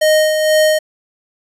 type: tone with tremolo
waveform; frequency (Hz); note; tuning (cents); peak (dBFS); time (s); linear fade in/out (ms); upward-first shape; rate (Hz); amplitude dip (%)
square; 620; D#5; -6; -9; 0.01-0.79; 10; sine; 2.1; 45
effects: resampled to 32000 Hz